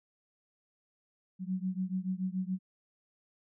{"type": "beating tone pair", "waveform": "sine", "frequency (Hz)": [183.3, 190.3], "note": ["F#3", "F#3"], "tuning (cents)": [-16, 49], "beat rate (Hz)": 7, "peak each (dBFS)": [-34, -35], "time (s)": [1.39, 2.59], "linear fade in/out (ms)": 50, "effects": []}